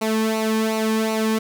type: tone with flanger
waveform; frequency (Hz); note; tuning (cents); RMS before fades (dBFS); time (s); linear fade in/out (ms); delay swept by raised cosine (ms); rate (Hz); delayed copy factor
sawtooth; 220; A3; 0; -21; 0.01-1.39; 10; 0.59 to 1.47; 2.7; -0.7
effects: none